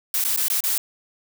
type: noise with dropouts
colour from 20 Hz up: blue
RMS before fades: -22 dBFS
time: 0.14-0.78 s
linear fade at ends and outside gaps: 2 ms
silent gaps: 0.24-0.248 / 0.363-0.374 / 0.483-0.5 / 0.606-0.638 s
effects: none